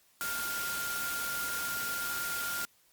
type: tone in noise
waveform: sine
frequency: 1402 Hz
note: F6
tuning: 6 cents sharp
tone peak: -35 dBFS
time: 0.21-2.65 s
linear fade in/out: 0 ms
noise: white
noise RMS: -37 dBFS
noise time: 0.21-2.65 s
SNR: -1 dB
effects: white hiss -66 dBFS RMS until 2.92 s + Opus 48 kbps